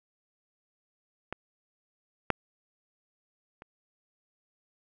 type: clicks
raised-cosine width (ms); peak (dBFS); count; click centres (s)
0.5; -19 / -8 / -30; 3; 1.326 / 2.303 / 3.621
effects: none